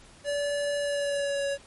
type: tone with pitch glide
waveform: square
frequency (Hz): 576 to 559.9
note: D5 to C#5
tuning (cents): -34 to +17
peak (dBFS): -27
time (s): 0.24-1.58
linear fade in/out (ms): 50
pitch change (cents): -49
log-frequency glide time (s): 0.79-1.46
effects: pink hiss -53 dBFS RMS until 1.66 s + MP3 48 kbps